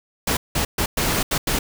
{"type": "noise bursts at uneven times", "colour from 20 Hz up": "pink", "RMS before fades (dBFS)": -21, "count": 6, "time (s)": [[0.27, 0.37], [0.55, 0.65], [0.78, 0.86], [0.97, 1.23], [1.31, 1.38], [1.47, 1.59]], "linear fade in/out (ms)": 5, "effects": []}